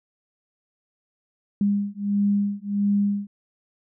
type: beating tone pair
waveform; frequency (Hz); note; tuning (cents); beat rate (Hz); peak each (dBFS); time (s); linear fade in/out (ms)
sine; 201.8 / 203.3; G#3 / G#3; -49 / -37; 1.5; -23; 1.61-3.27; 2
effects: none